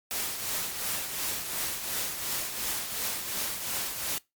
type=noise with tremolo; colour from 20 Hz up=white; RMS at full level=-30 dBFS; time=0.11-4.18 s; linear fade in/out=0 ms; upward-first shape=triangle; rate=2.8 Hz; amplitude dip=55%; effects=noise-tail reverb RT60 0.2 s tail -22 dB re dry + MP3 96 kbps